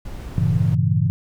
brown noise, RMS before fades -32 dBFS, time 0.05-0.75 s, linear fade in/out 5 ms
sine chord, G diminished seventh, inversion none, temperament equal with one note detuned, 99.83 / 116.54 / 138.59 / 164.81 Hz, G2 / Bb2 / Db3 / Fb3, +32 / 0 / 0 / 0 cents, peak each -21 dBFS, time 0.38-1.1 s, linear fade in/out 0 ms
effects none

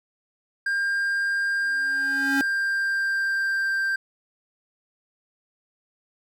triangle tone with pitch glide, 1601 to 1577.1 Hz, G6 to G6, +36 to +10 cents, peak -20 dBFS, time 0.66-3.96 s, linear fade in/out 5 ms, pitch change -26 cents, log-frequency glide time 1.65-3.8 s
square tone with exponential growth, 276.3 Hz, C#4, 6 cents flat, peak -21 dBFS, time 1.62-2.41 s, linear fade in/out 0 ms, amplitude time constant 170 ms
effects none

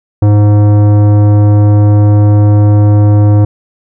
sine tone with tanh clipping, 103.83 Hz, G#2, in tune, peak -5 dBFS, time 0.22-3.45 s, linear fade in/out 5 ms, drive 15 dB, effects none

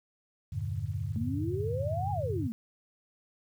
sine chord, E half-diminished seventh, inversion none, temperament equal, 82.41 / 98 / 116.54 / 146.83 Hz, E2 / G2 / Bb2 / D3, 0 / 0 / 0 / 0 cents, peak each -39 / -34 / -37 / -38 dBFS, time 0.52-2.48 s, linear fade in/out 10 ms
sine exponential two-way sweep, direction up then down, 214.1 to 838 to 214.1 Hz, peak -32 dBFS, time 1.16-2.52 s, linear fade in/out 0 ms, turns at 2.11 s
effects 10-bit

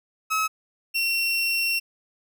30% pulse tone pair in turn, 1286 / 2725 Hz, E6 / F7, -43 / -43 cents, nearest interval octave + minor second, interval 1300 cents, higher second, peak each -19 dBFS, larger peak neither, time 0.3-0.48 / 0.94-1.8 s, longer second, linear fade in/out 20 ms, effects none

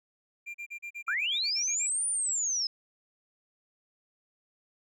triangle tone bursts, 2384 Hz, D7, 25 cents sharp, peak -35 dBFS, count 12, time 0.46-1.875 s, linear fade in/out 20 ms, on 84 ms, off 37 ms
sine linear two-way sweep, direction up then down, 1300 to 9460 to 5080 Hz, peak -27 dBFS, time 1.08-2.67 s, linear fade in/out 2 ms, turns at 2.07 s
effects none

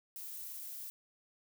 violet noise, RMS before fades -45 dBFS, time 0.16-0.9 s, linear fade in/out 0 ms, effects none

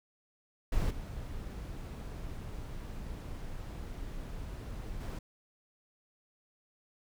brown noise with level steps, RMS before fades -31 / -41 / -37 dBFS, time 0.72-5.19 s, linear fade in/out 5 ms, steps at 0.9 / 5 s, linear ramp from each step 10 ms, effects none

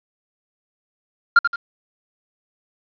triangle tone with echo, 1396.9 Hz, F6, in tune, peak -5 dBFS, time 1.36-1.39 s, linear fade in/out 5 ms, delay 85 ms, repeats 2, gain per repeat -8 dB, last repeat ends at 1.56 s, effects resampled to 11025 Hz + 7-bit

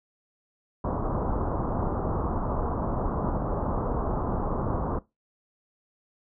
pink low-pass noise, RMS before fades -28 dBFS, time 0.84-4.99 s, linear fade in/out 5 ms, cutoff 1200 Hz, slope 48 dB/octave, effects noise-tail reverb RT60 0.2 s tail -19 dB re dry

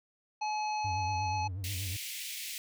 harmonic tone, 851 Hz, G#5, 42 cents sharp, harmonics 1 / 3 / 5 / 7, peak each -31 / -41 / -45 / -48 dBFS, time 0.41-1.48 s, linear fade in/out 10 ms
triangle tone with vibrato, 94.2 Hz, F#2, 32 cents sharp, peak -33 dBFS, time 0.84-1.97 s, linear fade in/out 10 ms, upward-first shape triangle, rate 8.3 Hz, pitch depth 160 cents each way
pink high-pass noise, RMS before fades -40 dBFS, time 1.64-2.58 s, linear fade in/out 0 ms, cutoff 2100 Hz, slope 48 dB/octave
effects none

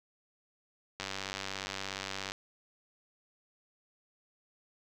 click train, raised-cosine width 0.2 ms, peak -19 dBFS, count 129, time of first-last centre 1-2.32 s, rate 97 Hz, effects none

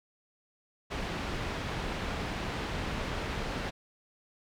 pink low-pass noise, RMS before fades -35 dBFS, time 0.9-3.71 s, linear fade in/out 20 ms, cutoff 3400 Hz, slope 12 dB/octave, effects none

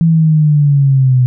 sine linear sweep, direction down, 166.6 to 124.4 Hz, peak -6 dBFS, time 0.01-1.26 s, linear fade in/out 0 ms, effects none

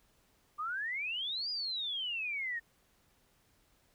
sine exponential two-way sweep, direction up then down, 1174 to 4961 to 1817 Hz, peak -34 dBFS, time 0.58-2.6 s, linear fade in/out 20 ms, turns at 1.5 s, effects pink hiss -70 dBFS RMS until 3.94 s

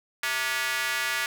square tone with high-pass filter, 130.3 Hz, C3, 7 cents flat, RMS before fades -28 dBFS, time 0.23-1.26 s, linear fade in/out 2 ms, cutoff 1700 Hz, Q 1.9, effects none

